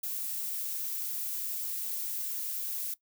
violet noise, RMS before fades -35 dBFS, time 0.03-2.94 s, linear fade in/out 5 ms, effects noise-tail reverb RT60 0.1 s tail -18 dB re dry

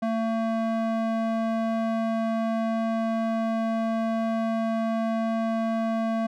square tone with band-pass filter, 225.1 Hz, A3, 40 cents sharp, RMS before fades -26 dBFS, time 0.02-6.27 s, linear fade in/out 10 ms, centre 550 Hz, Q 1.1, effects none

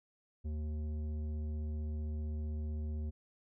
sine tone with tanh clipping, 76.3 Hz, D#2, 33 cents flat, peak -37 dBFS, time 0.44-3.11 s, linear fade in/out 20 ms, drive 11 dB, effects none

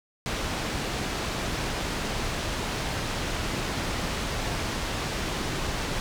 pink low-pass noise, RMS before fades -30 dBFS, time 0.26-6 s, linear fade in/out 0 ms, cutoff 6100 Hz, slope 12 dB/octave, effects none

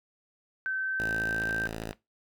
sine tone with pitch glide, 1540 to 1565.1 Hz, G6 to G6, -31 to -3 cents, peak -28 dBFS, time 0.66-1.67 s, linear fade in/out 0 ms, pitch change +28 cents, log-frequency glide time 0.76-1.5 s
5% pulse tone, 55 Hz, A1, in tune, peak -24 dBFS, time 1-1.92 s, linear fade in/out 0 ms
clicks, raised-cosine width 0.3 ms, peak -27 dBFS, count 6, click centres 1.425 / 1.496 / 1.657 / 1.733 / 1.827 / 1.93 s
effects noise-tail reverb RT60 0.2 s tail -19 dB re dry

